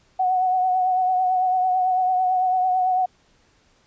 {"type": "tone with vibrato", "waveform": "sine", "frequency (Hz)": 740, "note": "F#5", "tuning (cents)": 0, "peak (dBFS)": -17, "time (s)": [0.19, 3.06], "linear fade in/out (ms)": 10, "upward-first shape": "triangle", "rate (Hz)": 9, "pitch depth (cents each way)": 36, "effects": ["pink hiss -60 dBFS RMS until 3.86 s", "resampled to 16000 Hz"]}